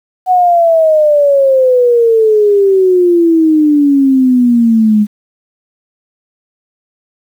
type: exponential sweep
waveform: sine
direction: down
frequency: 745 to 206.8 Hz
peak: -5 dBFS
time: 0.26-5.07 s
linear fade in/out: 50 ms
effects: 7-bit